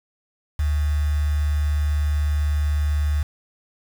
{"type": "tone with quantisation", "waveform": "sine", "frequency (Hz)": 74, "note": "D2", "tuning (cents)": 14, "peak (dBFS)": -18, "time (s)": [0.59, 3.23], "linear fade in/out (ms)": 5, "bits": 6, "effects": []}